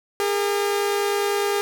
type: tone pair together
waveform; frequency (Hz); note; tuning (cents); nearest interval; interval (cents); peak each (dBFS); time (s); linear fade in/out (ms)
sawtooth; 405.4 / 455.3; G#4 / A#4; -42 / -41; major second; 201; -17 / -24; 0.2-1.61; 0
effects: none